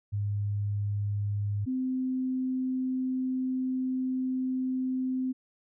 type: tone pair in turn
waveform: sine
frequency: 102.4 / 258 Hz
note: G#2 / C4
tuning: -24 / -24 cents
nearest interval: octave + major third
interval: 1600 cents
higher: second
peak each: -27 dBFS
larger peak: neither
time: 0.12-1.66 / 1.66-5.33 s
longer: second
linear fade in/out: 20 ms
effects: none